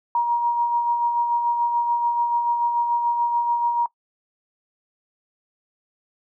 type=tone with tremolo; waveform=sine; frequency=948 Hz; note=A#5; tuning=29 cents sharp; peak=-16 dBFS; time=0.15-3.86 s; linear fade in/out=2 ms; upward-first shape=sine; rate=6.9 Hz; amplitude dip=40%; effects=noise-tail reverb RT60 0.1 s tail -21 dB re dry